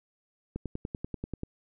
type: click train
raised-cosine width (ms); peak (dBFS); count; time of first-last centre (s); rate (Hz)
3; -21; 10; 0.56-1.434; 10.3
effects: none